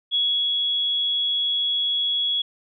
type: tone with ADSR envelope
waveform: sine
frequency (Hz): 3351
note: G#7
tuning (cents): +15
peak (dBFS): -18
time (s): 0.11-2.42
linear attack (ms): 35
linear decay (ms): 360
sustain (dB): -2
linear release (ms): 6
effects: none